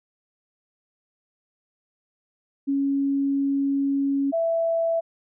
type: tone pair in turn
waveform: sine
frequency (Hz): 277.2 / 662.9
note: C#4 / E5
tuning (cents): 0 / +10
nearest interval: octave + minor third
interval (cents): 1510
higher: second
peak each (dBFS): -20 / -20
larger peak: neither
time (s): 2.67-4.32 / 4.32-5.01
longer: first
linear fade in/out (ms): 20
effects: none